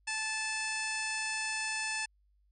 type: harmonic tone with a mistuned harmonic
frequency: 874 Hz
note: A5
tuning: 12 cents flat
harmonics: 1 / 2 / 3 / 4 / 5 / 6 / 7 / 8 / 9 / 10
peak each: -42 / -38 / -37 / -50 / -46 / -42 / -48 / -47 / -51 / -42 dBFS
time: 0.07-2.06 s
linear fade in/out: 10 ms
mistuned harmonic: 9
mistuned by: -26 cents
effects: added 50 Hz sine -66 dBFS peak until 2.51 s